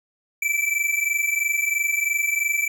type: tone pair together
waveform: square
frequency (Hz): 2312 / 2335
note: D7 / D7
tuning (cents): -28 / -11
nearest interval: unison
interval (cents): 17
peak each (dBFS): -24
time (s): 0.42-2.68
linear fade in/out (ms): 5
effects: none